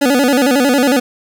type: tone with vibrato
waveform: 25% pulse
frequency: 265 Hz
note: C4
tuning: 22 cents sharp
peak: -6 dBFS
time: 0.01-1 s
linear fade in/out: 10 ms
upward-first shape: square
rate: 11 Hz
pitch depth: 120 cents each way
effects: none